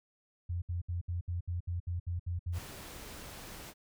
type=tone bursts; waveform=sine; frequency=87.3 Hz; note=F2; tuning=in tune; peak=-32 dBFS; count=11; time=0.49-2.59 s; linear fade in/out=10 ms; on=130 ms; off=67 ms
type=noise; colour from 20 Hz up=pink; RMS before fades=-47 dBFS; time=2.52-3.74 s; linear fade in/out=50 ms
effects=none